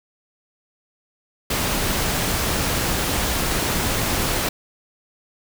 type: noise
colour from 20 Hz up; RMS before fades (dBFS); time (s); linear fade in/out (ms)
pink; -22; 1.5-4.49; 5
effects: none